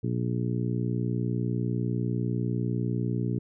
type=harmonic tone; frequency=60 Hz; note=B1; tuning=49 cents flat; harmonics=2 / 3 / 4 / 5 / 6 / 7; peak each=-28 / -32 / -34 / -36 / -38 / -39 dBFS; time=0.03-3.39 s; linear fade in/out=10 ms; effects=none